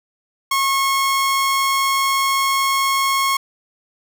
sawtooth tone, 1089 Hz, C#6, 31 cents flat, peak -12 dBFS, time 0.51-3.37 s, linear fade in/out 5 ms, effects none

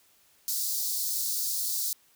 white high-pass noise, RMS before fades -30 dBFS, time 0.48-1.93 s, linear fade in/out 0 ms, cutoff 4100 Hz, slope 48 dB/octave, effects white hiss -63 dBFS RMS until 2.15 s

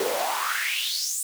pink noise with high-pass filter sweep, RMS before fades -27 dBFS, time 0-1.23 s, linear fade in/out 2 ms, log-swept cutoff 380 to 8700 Hz, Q 5.3, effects none

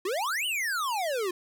square exponential two-way sweep, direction up then down, 346 to 3073 to 346 Hz, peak -28 dBFS, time 0.05-1.31 s, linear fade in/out 5 ms, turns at 0.46 s, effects none

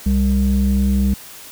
sine tone pair together, 66.07 / 198 Hz, C2 / G3, +17 / +18 cents, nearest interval octave + perfect fifth, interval 1901 cents, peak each -14 dBFS, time 0.06-1.14 s, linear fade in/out 5 ms, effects tanh soft clip ceiling -10 dBFS + white hiss -38 dBFS RMS until 1.51 s

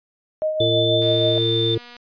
sine tone with tremolo, 622.3 Hz, D#5, in tune, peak -17 dBFS, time 0.42-1.38 s, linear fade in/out 0 ms, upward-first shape triangle, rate 6.2 Hz, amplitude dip 55%
sine tone with pitch glide, 3520 to 3571 Hz, A7 to A7, 0 to +25 cents, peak -21 dBFS, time 0.6-1.75 s, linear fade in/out 5 ms, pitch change +25 cents, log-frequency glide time 0.7-1.16 s
harmonic tone, 113.5 Hz, A#2, 46 cents flat, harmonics 1 / 3 / 4, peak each -23 / -23 / -23 dBFS, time 0.6-1.78 s, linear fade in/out 5 ms
click train, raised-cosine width 0.2 ms, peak -25 dBFS, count 229, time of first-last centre 1.02-1.966 s, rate 241 Hz
effects resampled to 11025 Hz

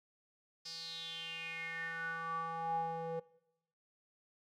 square tone with band-pass filter sweep, 164.81 Hz, E3, in tune, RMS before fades -41 dBFS, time 0.65-3.2 s, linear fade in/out 10 ms, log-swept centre 5000 to 560 Hz, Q 7.6, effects noise-tail reverb RT60 0.9 s tail -22 dB re dry

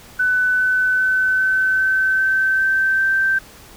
sine tone with pitch steps, 1500 / 1508.7 / 1517.4 / 1526.2 / 1535.1 / 1544 / 1552.9 / 1561.9 Hz, F#6 / F#6 / F#6 / G6 / G6 / G6 / G6 / G6, +23 / +33 / +43 / -47 / -37 / -27 / -17 / -7 cents, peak -14 dBFS, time 0.19-3.39 s, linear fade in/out 10 ms, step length 400 ms, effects pink hiss -43 dBFS RMS until 3.76 s

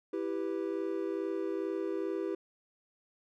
triangle chord, E minor, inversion none, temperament equal, 329.6 / 392 / 493.9 Hz, E4 / G4 / B4, 0 / 0 / 0 cents, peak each -34 / -33 / -38 dBFS, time 0.13-2.35 s, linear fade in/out 5 ms, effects none

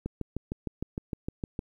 click train, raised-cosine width 3 ms, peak -19 dBFS, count 11, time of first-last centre 0.06-1.591 s, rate 6.53 Hz, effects 10-bit

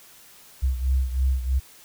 sine beating tone pair, 64.5 / 67.6 Hz, C2 / C#2, -24 / -43 cents, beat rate 3.1 Hz, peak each -21 / -26 dBFS, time 0.62-1.6 s, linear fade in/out 20 ms, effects white hiss -50 dBFS RMS until 1.84 s

